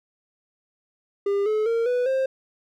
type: tone with pitch steps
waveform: triangle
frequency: 401 / 429.8 / 460.6 / 493.7 / 529.1 Hz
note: G4 / A4 / A#4 / B4 / C5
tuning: +39 / -41 / -21 / -1 / +19 cents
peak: -18 dBFS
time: 1.26-2.26 s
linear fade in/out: 5 ms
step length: 200 ms
effects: none